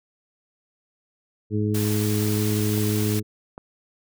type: harmonic tone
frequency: 105.6 Hz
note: G#2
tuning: 29 cents sharp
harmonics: 1 / 2 / 3 / 4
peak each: -23 / -26 / -28 / -29 dBFS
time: 1.5-3.23 s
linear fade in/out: 50 ms
type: noise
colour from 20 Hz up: white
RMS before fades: -32 dBFS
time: 1.74-3.2 s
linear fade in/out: 10 ms
type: clicks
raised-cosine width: 1 ms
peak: -23 dBFS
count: 3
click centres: 2.377 / 2.779 / 3.579 s
effects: none